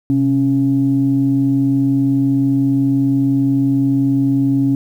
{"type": "tone pair together", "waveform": "sine", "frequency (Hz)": [130, 275.7], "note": ["C3", "C#4"], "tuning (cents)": [-11, -9], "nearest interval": "octave + minor second", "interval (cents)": 1302, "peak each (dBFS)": [-17, -12], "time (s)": [0.1, 4.75], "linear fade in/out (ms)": 0, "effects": ["tanh soft clip ceiling -5 dBFS", "8-bit"]}